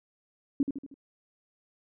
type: tone with echo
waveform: sine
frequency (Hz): 277.2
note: C#4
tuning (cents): 0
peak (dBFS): -21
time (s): 0.6-0.63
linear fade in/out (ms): 2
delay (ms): 78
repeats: 4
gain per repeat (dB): -6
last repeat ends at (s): 0.942
effects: none